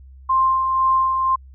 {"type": "tone with tremolo", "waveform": "sine", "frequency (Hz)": 1052, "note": "C6", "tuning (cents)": 9, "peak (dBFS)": -13, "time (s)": [0.29, 1.36], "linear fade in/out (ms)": 10, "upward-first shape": "sine", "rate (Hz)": 2, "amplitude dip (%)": 40, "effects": ["added 66 Hz sine -40 dBFS peak until 1.54 s"]}